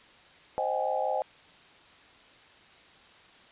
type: chord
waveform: sine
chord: Ab major seventh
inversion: first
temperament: equal with one note detuned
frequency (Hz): 523.3 / 622.3 / 765.2 / 830.6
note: C5 / Eb5 / G5 / Ab5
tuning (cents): 0 / 0 / -42 / 0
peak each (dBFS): -32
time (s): 0.58-1.22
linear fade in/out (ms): 0
effects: white hiss -55 dBFS RMS until 3.51 s + resampled to 8000 Hz